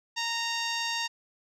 10% pulse tone with low-pass filter, 926 Hz, A#5, 12 cents flat, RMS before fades -31 dBFS, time 0.16-1.08 s, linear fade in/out 20 ms, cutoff 6700 Hz, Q 1.2, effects none

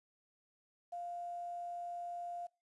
sine tone with quantisation, 698.5 Hz, F5, in tune, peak -40 dBFS, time 0.92-2.47 s, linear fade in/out 10 ms, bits 11, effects noise-tail reverb RT60 0.3 s tail -25 dB re dry + resampled to 24000 Hz

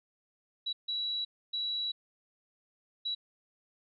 sine tone bursts at uneven times, 3913 Hz, B7, 17 cents flat, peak -31 dBFS, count 4, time 0.66-0.73 / 0.88-1.25 / 1.53-1.92 / 3.05-3.15 s, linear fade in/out 10 ms, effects none

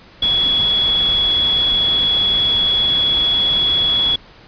sine tone in noise, 3368 Hz, G#7, 24 cents sharp, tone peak -13 dBFS, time 0.22-4.16 s, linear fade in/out 5 ms, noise pink, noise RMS -28 dBFS, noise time 0.22-4.16 s, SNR +12 dB, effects pink hiss -44 dBFS RMS until 4.47 s + resampled to 11025 Hz

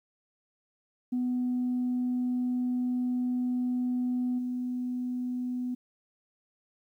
sine tone with level steps, 248.8 Hz, B3, 13 cents sharp, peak -25 / -29 dBFS, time 1.12-5.75 s, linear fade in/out 10 ms, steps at 4.38 s, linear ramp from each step 10 ms, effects tanh soft clip ceiling -23 dBFS + 11-bit

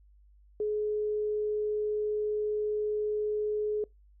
sine tone, 422.6 Hz, G#4, 30 cents sharp, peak -27 dBFS, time 0.6-3.84 s, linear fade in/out 2 ms, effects noise-tail reverb RT60 0.2 s tail -25 dB re dry + added 50 Hz sine -56 dBFS peak until 4.2 s

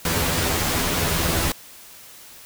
pink noise with comb filter, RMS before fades -22 dBFS, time 0.05-1.52 s, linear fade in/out 2 ms, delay 12 ms, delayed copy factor +0.85, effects white hiss -44 dBFS RMS until 2.45 s

